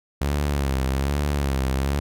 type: tone with vibrato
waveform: sawtooth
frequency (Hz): 69.3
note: C#2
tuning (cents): 0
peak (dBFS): -17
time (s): 0.21-2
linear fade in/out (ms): 5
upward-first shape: sine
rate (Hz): 1.2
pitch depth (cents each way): 89
effects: none